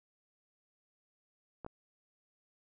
clicks, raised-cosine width 1 ms, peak -29 dBFS, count 2, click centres 1.647 / 1.664 s, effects none

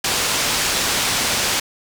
white low-pass noise, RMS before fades -20 dBFS, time 0.04-1.6 s, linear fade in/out 5 ms, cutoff 6800 Hz, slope 12 dB/octave, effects none

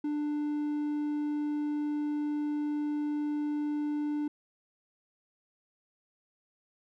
triangle tone, 296.3 Hz, D4, 15 cents sharp, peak -27 dBFS, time 0.04-4.28 s, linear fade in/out 5 ms, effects none

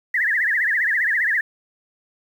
sine tone with vibrato, 1828 Hz, A#6, 34 cents flat, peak -17 dBFS, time 0.14-1.41 s, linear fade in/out 5 ms, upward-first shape triangle, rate 15 Hz, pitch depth 220 cents each way, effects 8-bit

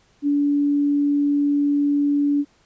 sine tone, 287.6 Hz, D4, 36 cents flat, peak -16 dBFS, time 0.22-2.45 s, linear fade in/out 50 ms, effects pink hiss -59 dBFS RMS until 2.65 s + resampled to 16000 Hz

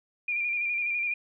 sine tone with vibrato, 2401 Hz, D7, 38 cents sharp, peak -26 dBFS, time 0.28-1.14 s, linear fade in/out 5 ms, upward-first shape square, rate 12 Hz, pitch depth 30 cents each way, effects none

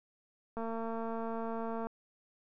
click train, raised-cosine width 1 ms, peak -26 dBFS, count 296, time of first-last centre 0.57-1.87 s, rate 227 Hz, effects none

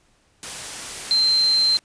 sine tone in noise, 4127 Hz, C8, 25 cents flat, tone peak -15 dBFS, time 1.11-1.77 s, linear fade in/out 0 ms, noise white, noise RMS -32 dBFS, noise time 0.43-1.79 s, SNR +14 dB, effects pink hiss -61 dBFS RMS until 1.84 s + resampled to 22050 Hz

